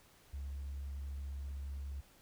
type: tone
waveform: sine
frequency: 69.4 Hz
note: C#2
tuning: 3 cents sharp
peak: -38 dBFS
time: 0.33-2.01 s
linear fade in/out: 10 ms
effects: tanh soft clip ceiling -37 dBFS + pink hiss -64 dBFS RMS until 2.21 s